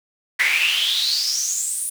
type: noise with high-pass filter sweep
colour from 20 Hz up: brown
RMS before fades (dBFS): -21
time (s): 0.39-1.9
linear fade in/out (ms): 10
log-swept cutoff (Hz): 2000 to 10000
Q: 9
effects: none